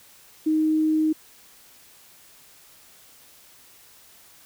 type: tone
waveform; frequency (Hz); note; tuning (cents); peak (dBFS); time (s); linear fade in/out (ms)
sine; 312.3; D#4; +7; -18; 0.46-1.13; 10
effects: white hiss -52 dBFS RMS until 4.45 s